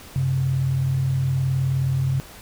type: tone pair together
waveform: sine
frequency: 94.5 / 133.64 Hz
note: F#2 / C3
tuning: +37 / +37 cents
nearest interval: tritone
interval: 600 cents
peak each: -28 / -19 dBFS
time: 0.16-2.2 s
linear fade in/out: 0 ms
effects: pink hiss -43 dBFS RMS until 2.41 s